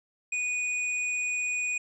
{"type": "tone", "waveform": "square", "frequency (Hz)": 2471, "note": "D#7", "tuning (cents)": -13, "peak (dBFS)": -28, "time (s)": [0.32, 1.78], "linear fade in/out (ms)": 5, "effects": ["resampled to 22050 Hz"]}